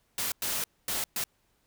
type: noise bursts at uneven times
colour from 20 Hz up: white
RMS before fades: -31 dBFS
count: 4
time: 0.18-0.32 / 0.42-0.64 / 0.88-1.04 / 1.16-1.24 s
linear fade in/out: 2 ms
effects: pink hiss -71 dBFS RMS until 1.66 s